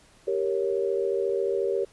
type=chord; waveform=sine; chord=G diminished; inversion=none; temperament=equal; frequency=392 / 466.2 / 554.4 Hz; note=G4 / Bb4 / Db5; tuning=0 / 0 / 0 cents; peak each=-26 / -28 / -30 dBFS; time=0.27-1.85 s; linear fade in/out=10 ms; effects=pink hiss -57 dBFS RMS until 1.92 s + resampled to 24000 Hz